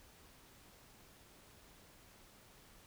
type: silence
effects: pink hiss -62 dBFS RMS until 2.86 s